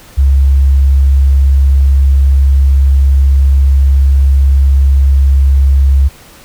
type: tone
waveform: sine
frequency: 68.2 Hz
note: C#2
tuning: 28 cents flat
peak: -4 dBFS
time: 0.17-6.09 s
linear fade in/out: 20 ms
effects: pink hiss -38 dBFS RMS until 6.44 s